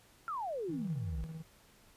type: exponential sweep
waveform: sine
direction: down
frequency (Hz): 1400 to 53.2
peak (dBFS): -35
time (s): 0.28-1.24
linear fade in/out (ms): 0
type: tone with tremolo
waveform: triangle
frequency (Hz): 160.7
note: E3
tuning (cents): -44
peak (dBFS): -38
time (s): 0.68-1.43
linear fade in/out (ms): 20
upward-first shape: square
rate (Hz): 18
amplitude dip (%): 40
effects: pink hiss -63 dBFS RMS until 1.96 s + resampled to 32000 Hz